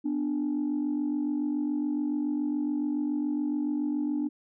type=tone pair together; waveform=sine; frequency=248.7 / 295.8 Hz; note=B3 / D4; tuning=+12 / +13 cents; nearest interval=minor third; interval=301 cents; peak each=-30 / -26 dBFS; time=0.04-4.29 s; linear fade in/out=20 ms; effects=tanh soft clip ceiling -22 dBFS